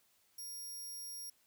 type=tone; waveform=10% pulse; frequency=5600 Hz; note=F8; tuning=4 cents sharp; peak=-38 dBFS; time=0.38-1.3 s; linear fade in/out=5 ms; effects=white hiss -72 dBFS RMS until 1.46 s